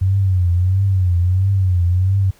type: tone with vibrato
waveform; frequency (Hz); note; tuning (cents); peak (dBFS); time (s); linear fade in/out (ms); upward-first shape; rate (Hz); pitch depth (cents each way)
sine; 92.5; F#2; 0; -12; 0.01-2.31; 10; triangle; 1.5; 120
effects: pink hiss -52 dBFS RMS until 2.39 s